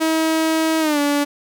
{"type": "tone with pitch glide", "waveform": "sawtooth", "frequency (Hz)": [320, 288.4], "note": ["D#4", "D4"], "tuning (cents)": [49, -31], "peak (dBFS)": -12, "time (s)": [0, 1.25], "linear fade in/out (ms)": 20, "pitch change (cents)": -180, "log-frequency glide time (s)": [0.8, 0.99], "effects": []}